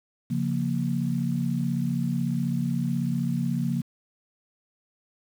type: chord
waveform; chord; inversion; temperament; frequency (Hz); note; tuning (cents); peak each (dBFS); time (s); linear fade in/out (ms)
sine; Bb minor; first; equal; 138.59 / 174.61 / 233.1; Db3 / F3 / Bb3; 0 / 0 / 0; -28; 0.3-3.82; 10
effects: 8-bit